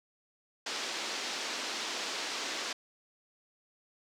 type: band-pass noise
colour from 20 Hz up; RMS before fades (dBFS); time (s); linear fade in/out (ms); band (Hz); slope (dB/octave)
white; -37; 0.66-2.73; 5; 240 to 5800; 24
effects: none